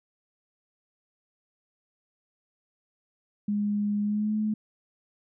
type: tone with pitch glide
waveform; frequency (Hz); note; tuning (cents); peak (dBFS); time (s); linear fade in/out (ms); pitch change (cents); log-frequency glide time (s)
sine; 206.4 to 214.2; G#3 to A3; -10 to -46; -24; 3.48-4.54; 5; +64; 4.02-4.34
effects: none